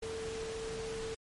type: tone in noise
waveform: sine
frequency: 446.8 Hz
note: A4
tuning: 27 cents sharp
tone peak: -38 dBFS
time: 0.02-1.15 s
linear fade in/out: 10 ms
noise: pink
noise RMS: -44 dBFS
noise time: 0.02-1.15 s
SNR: +3 dB
effects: low-pass 9000 Hz 12 dB/octave + MP3 48 kbps